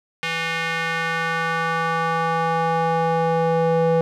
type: tone with band-pass filter sweep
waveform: square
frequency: 164.81 Hz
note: E3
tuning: in tune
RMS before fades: -21 dBFS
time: 0.23-4.01 s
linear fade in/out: 0 ms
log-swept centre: 2400 to 510 Hz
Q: 1.8
effects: none